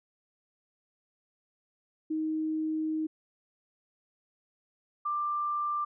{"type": "tone pair in turn", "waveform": "sine", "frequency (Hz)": [313.7, 1184.4], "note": ["D#4", "D6"], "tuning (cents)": [14, 14], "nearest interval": "octave + major seventh", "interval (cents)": 2300, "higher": "second", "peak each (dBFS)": -28, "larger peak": "neither", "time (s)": [[2.1, 3.07], [5.05, 5.85]], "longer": "first", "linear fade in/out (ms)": 10, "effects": []}